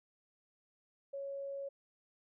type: tone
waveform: sine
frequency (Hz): 554.4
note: C#5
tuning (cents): 0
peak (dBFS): -39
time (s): 1.13-1.69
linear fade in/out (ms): 10
effects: none